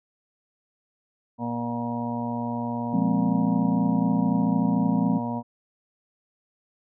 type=harmonic tone; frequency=118.8 Hz; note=A#2; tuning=33 cents sharp; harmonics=1 / 2 / 4 / 5 / 6 / 7 / 8; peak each=-35 / -28 / -41 / -38 / -37 / -43 / -34 dBFS; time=1.38-5.43 s; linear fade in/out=50 ms
type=chord; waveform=sine; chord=F minor; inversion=none; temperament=equal; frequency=174.61 / 207.7 / 261.6 Hz; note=F3 / Ab3 / C4; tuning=0 / 0 / 0 cents; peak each=-25 dBFS; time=2.93-5.19 s; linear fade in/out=10 ms
effects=none